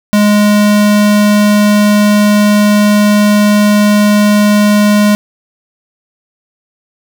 square tone, 207.8 Hz, G#3, 1 cent sharp, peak -6 dBFS, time 0.13-5.15 s, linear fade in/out 0 ms, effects none

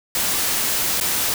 white noise with dropouts, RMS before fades -21 dBFS, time 0.15-1.34 s, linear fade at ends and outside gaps 1 ms, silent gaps 1.001-1.01 s, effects none

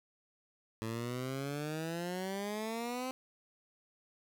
15% pulse exponential sweep, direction up, 110 to 261.6 Hz, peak -30 dBFS, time 0.82-3.11 s, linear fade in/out 0 ms, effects none

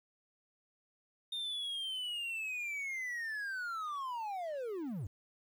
triangle linear sweep, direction down, 3659 to 80 Hz, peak -35 dBFS, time 1.32-5.07 s, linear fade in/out 5 ms, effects 11-bit

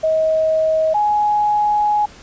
sine tone pair in turn, 634 / 836.6 Hz, D#5 / G#5, +32 / +12 cents, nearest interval perfect fourth, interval 480 cents, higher second, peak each -13 / -13 dBFS, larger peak neither, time 0.03-0.94 / 0.94-2.06 s, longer second, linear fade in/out 10 ms, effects pink hiss -42 dBFS RMS until 2.22 s + resampled to 16000 Hz

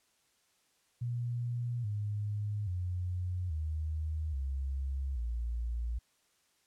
sine tone with pitch steps, 120.2 / 104.04 / 90.05 / 77.94 / 67.46 / 58.39 Hz, B2 / G#2 / F#2 / D#2 / C#2 / A#1, -46 / +4 / -46 / +4 / -46 / +4 cents, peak -32 dBFS, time 1.01-5.99 s, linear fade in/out 10 ms, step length 830 ms, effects white hiss -72 dBFS RMS until 6.66 s + low-pass 10000 Hz 12 dB/octave

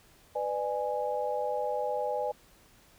sine chord, G# diminished, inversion first, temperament just, 498.4 / 598 / 830.6 Hz, B4 / D5 / G#5, +16 / +31 / 0 cents, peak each -33 dBFS, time 0.35-2.32 s, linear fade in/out 10 ms, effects pink hiss -60 dBFS RMS until 2.98 s

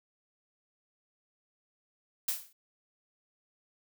blue noise with exponential decay, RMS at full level -27 dBFS, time 2.28-2.53 s, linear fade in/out 5 ms, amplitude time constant 53 ms, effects none

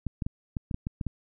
clicks, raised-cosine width 5 ms, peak -18 dBFS, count 9, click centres 0.067 / 0.222 / 0.265 / 0.568 / 0.712 / 0.744 / 0.869 / 1.012 / 1.067 s, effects none

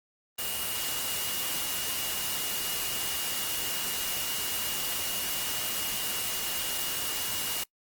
sine tone in noise, 2863 Hz, F7, 42 cents sharp, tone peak -38 dBFS, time 0.38-7.64 s, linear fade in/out 10 ms, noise white, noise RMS -32 dBFS, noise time 0.38-7.64 s, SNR -9 dB, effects noise-tail reverb RT60 0.1 s tail -25 dB re dry + Opus 24 kbps

